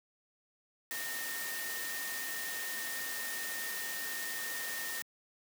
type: tone in noise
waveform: sine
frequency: 1836 Hz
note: A#6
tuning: 27 cents flat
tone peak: -40 dBFS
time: 0.91-5.02 s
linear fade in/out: 0 ms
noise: white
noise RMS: -40 dBFS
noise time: 0.91-5.02 s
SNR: -3 dB
effects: high-pass 200 Hz 12 dB/octave